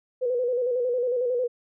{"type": "tone with vibrato", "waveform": "sine", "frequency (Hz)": 493.9, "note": "B4", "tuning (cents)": 0, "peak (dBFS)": -22, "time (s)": [0.21, 1.48], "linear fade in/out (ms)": 20, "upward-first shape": "square", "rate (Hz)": 11, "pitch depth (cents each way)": 51, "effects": []}